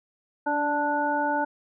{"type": "harmonic tone with a mistuned harmonic", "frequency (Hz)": 293.7, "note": "D4", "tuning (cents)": 0, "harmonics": [1, 2, 3, 5], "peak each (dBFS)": [-30, -30, -25, -30], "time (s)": [0.46, 1.45], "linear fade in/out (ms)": 10, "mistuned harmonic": 1, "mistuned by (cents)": -19, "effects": []}